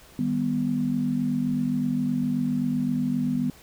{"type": "chord", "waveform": "sine", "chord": "Eb augmented", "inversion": "none", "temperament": "equal with one note detuned", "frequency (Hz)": [155.56, 199.19, 246.9], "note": ["Eb3", "G3", "B3"], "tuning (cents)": [0, 28, 0], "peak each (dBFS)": [-30, -29, -24], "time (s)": [0.19, 3.5], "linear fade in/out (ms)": 2, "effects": ["pink hiss -51 dBFS RMS until 3.62 s"]}